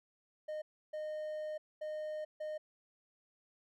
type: tone bursts at uneven times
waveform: triangle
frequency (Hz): 614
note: D#5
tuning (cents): -23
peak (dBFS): -36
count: 4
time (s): 0.48-0.62 / 0.93-1.58 / 1.81-2.25 / 2.4-2.58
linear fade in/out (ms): 10
effects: none